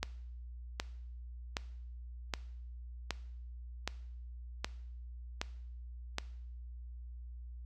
click train, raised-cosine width 0.2 ms, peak -16 dBFS, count 9, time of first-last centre 0.03-6.184 s, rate 1.3 Hz, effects noise-tail reverb RT60 0.7 s tail -19 dB re dry + added 60 Hz sine -44 dBFS peak until 7.65 s

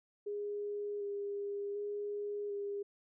sine tone with vibrato, 407.9 Hz, G#4, 31 cents flat, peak -36 dBFS, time 0.26-2.83 s, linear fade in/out 10 ms, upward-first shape square, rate 0.67 Hz, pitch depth 15 cents each way, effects none

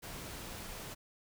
pink noise, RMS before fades -45 dBFS, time 0.02-0.95 s, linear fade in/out 20 ms, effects none

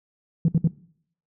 sine tone bursts, 163.9 Hz, E3, 10 cents flat, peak -13 dBFS, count 3, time 0.45-0.675 s, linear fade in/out 2 ms, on 33 ms, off 63 ms, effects noise-tail reverb RT60 0.6 s tail -21 dB re dry + tanh soft clip ceiling -12 dBFS

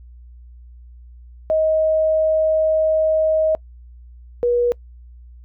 sine tone pair in turn, 630 / 482.3 Hz, D#5 / B4, +21 / -41 cents, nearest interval perfect fourth, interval 462 cents, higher first, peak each -14 dBFS, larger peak neither, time 1.5-3.55 / 4.43-4.72 s, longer first, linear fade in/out 0 ms, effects noise-tail reverb RT60 0.1 s tail -24 dB re dry + added 60 Hz sine -39 dBFS peak until 5.44 s

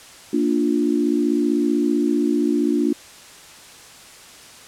sine chord, Bb major, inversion none, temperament equal, 233.1 / 293.7 / 349.2 Hz, Bb3 / D4 / F4, 0 / 0 / 0 cents, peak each -22 / -19 / -22 dBFS, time 0.33-2.93 s, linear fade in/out 5 ms, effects white hiss -43 dBFS RMS until 4.67 s + low-pass 9000 Hz 12 dB/octave

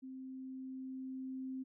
sine tone with level ramp, 261.6 Hz, C4, in tune, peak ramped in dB -45 to -39 dBFS, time 0.02-1.64 s, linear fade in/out 20 ms, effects none

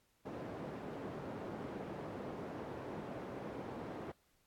white band-pass noise, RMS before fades -45 dBFS, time 0.25-4.12 s, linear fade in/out 10 ms, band 110 to 540 Hz, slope 12 dB/octave, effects pink hiss -75 dBFS RMS until 4.46 s + AAC 64 kbps

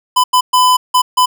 square tone bursts at uneven times, 1006 Hz, B5, 32 cents sharp, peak -8 dBFS, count 5, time 0.16-0.24 / 0.33-0.41 / 0.53-0.77 / 0.94-1.02 / 1.17-1.26 s, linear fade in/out 10 ms, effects none

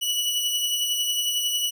sawtooth beating tone pair, 2943 / 2954 Hz, F#7 / F#7, -10 / -3 cents, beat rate 11 Hz, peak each -20 / -29 dBFS, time 0.01-1.71 s, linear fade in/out 20 ms, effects none

